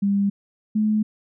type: tone pair in turn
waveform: sine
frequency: 199.9 / 214.1 Hz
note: G3 / A3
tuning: +34 / -47 cents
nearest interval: minor second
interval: 119 cents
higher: second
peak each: -17 dBFS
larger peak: neither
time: 0.02-0.3 / 0.75-1.03 s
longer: neither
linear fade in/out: 10 ms
effects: none